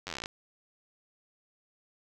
slowing click train, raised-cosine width 0.2 ms, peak -19 dBFS, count 14, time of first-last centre 0.07-0.259 s, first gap 10 ms, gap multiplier 1.06, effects none

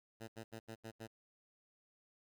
10% pulse tone bursts, 112.6 Hz, A2, 40 cents sharp, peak -38 dBFS, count 6, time 0.2-1.076 s, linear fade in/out 20 ms, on 81 ms, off 78 ms, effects none

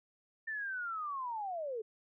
sine linear sweep, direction down, 1800 to 418.6 Hz, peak -36 dBFS, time 0.47-1.82 s, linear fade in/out 10 ms, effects none

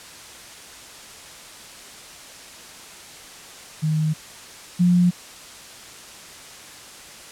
sine tone pair in turn, 155.56 / 177.34 Hz, D#3 / F3, 0 / +27 cents, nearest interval major second, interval 227 cents, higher second, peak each -18 / -13 dBFS, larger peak second, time 3.82-4.14 / 4.79-5.11 s, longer neither, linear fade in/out 20 ms, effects white hiss -41 dBFS RMS until 7.31 s + low-pass 9000 Hz 12 dB/octave

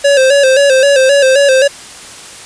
square tone with vibrato, 544 Hz, C#5, 33 cents flat, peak -6 dBFS, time 0.04-1.68 s, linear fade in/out 10 ms, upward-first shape square, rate 3.8 Hz, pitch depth 65 cents each way, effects white hiss -31 dBFS RMS until 2.45 s + resampled to 22050 Hz

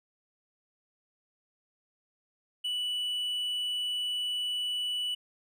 triangle tone, 2960 Hz, F#7, in tune, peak -28 dBFS, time 2.64-5.15 s, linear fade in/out 10 ms, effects none

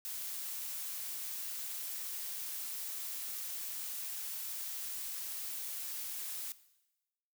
blue noise, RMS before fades -41 dBFS, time 0.05-6.52 s, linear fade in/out 0 ms, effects noise-tail reverb RT60 1.0 s tail -17 dB re dry

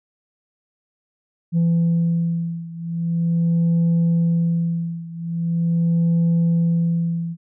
sine beating tone pair, 168 / 168.42 Hz, E3 / E3, +33 / +37 cents, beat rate 0.42 Hz, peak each -17 / -19 dBFS, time 1.52-7.37 s, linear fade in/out 50 ms, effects tanh soft clip ceiling -13 dBFS

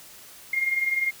sine tone pair together, 2110 / 2130 Hz, C7 / C7, +14 / +30 cents, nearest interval unison, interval 16 cents, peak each -29 / -23 dBFS, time 0.53-1.11 s, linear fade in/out 5 ms, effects white hiss -47 dBFS RMS until 1.2 s

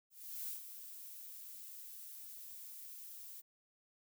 violet noise with ADSR envelope, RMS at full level -42 dBFS, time 0.1-3.42 s, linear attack 380 ms, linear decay 130 ms, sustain -9 dB, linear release 26 ms, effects none

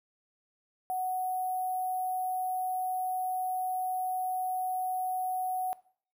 sine tone with sample-and-hold, 742 Hz, F#5, 5 cents sharp, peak -29 dBFS, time 0.9-5.73 s, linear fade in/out 0 ms, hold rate 11025 Hz, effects noise-tail reverb RT60 0.5 s tail -19 dB re dry

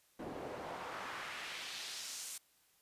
pink noise with band-pass filter sweep, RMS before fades -45 dBFS, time 0.19-2.38 s, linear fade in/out 5 ms, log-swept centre 360 to 8900 Hz, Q 1.2, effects white hiss -71 dBFS RMS until 2.81 s + resampled to 32000 Hz

